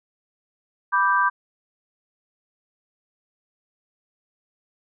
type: chord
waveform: sine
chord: G major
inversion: first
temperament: equal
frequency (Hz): 987.8 / 1174.7 / 1568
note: B5 / D6 / G6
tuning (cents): 0 / 0 / 0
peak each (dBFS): -21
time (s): 0.92-1.3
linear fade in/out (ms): 20
effects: none

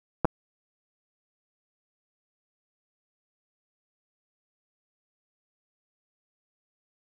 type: clicks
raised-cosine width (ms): 1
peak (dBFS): -8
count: 2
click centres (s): 0.247 / 0.253
effects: 8-bit

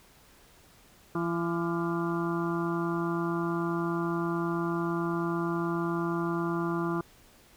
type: harmonic tone with a mistuned harmonic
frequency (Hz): 169.3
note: E3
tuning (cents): +46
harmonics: 1 / 2 / 4 / 5 / 6 / 7 / 8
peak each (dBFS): -32 / -30 / -41 / -43 / -39 / -37 / -41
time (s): 1.15-7.01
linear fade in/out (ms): 2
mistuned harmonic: 8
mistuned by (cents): +60
effects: pink hiss -58 dBFS RMS until 7.56 s

